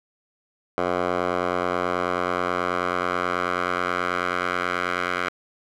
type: tone with band-pass filter sweep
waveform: 10% pulse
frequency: 89.3 Hz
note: F2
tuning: 39 cents sharp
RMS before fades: -25 dBFS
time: 0.78-5.29 s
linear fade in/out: 0 ms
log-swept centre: 840 to 1600 Hz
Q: 1.7
effects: none